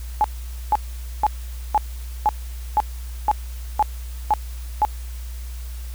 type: tone bursts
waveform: sine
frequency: 848 Hz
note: G#5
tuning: 36 cents sharp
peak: -13 dBFS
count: 10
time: 0.21-4.85 s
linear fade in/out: 0 ms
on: 32 ms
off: 480 ms
effects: added 60 Hz sine -29 dBFS peak until 5.94 s + white hiss -45 dBFS RMS until 5.94 s